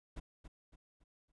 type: noise with echo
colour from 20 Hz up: brown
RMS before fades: -43 dBFS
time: 0.16-0.2 s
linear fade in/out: 10 ms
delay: 280 ms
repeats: 4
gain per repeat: -8 dB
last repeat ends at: 1.32 s
effects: resampled to 24000 Hz